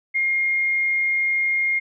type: tone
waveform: sine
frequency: 2131 Hz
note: C7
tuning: 31 cents sharp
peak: -18 dBFS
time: 0.14-1.8 s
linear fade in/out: 20 ms
effects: none